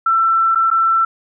sine tone with dropouts, 1339 Hz, E6, 27 cents sharp, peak -11 dBFS, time 0.06-1.05 s, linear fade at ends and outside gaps 5 ms, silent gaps 0.549-0.556 / 0.703-0.712 s, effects none

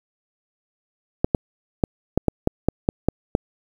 clicks, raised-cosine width 2 ms, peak -3 dBFS, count 10, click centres 1.245 / 1.348 / 1.838 / 2.176 / 2.283 / 2.474 / 2.686 / 2.889 / 3.086 / 3.351 s, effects 7-bit

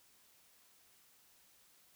silence, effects white hiss -67 dBFS RMS until 1.95 s

